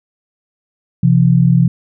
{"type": "tone pair together", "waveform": "sine", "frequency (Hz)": [130.81, 170.77], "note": ["C3", "F3"], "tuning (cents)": [0, -39], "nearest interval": "perfect fourth", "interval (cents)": 461, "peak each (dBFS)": -10, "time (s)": [1.03, 1.68], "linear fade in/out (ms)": 5, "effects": []}